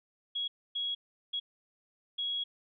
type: tone bursts at uneven times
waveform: sine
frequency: 3322 Hz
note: G#7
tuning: in tune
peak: -31 dBFS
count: 4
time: 0.35-0.48 / 0.75-0.95 / 1.33-1.4 / 2.18-2.44 s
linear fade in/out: 10 ms
effects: none